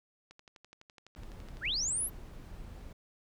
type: click train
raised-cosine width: 0.2 ms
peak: -36 dBFS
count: 18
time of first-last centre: 0.31-1.739 s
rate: 11.9 Hz
type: noise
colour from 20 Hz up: brown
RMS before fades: -46 dBFS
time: 1.16-2.93 s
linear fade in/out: 5 ms
type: linear sweep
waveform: sine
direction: up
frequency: 1199 to 11840 Hz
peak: -30 dBFS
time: 1.61-2.1 s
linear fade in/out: 50 ms
effects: none